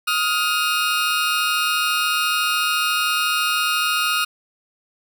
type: tone pair together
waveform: 20% pulse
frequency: 1257.9 / 1412 Hz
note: D#6 / F6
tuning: +19 / +19 cents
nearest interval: major second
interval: 200 cents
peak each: -16 dBFS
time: 0.07-4.25 s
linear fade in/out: 10 ms
effects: none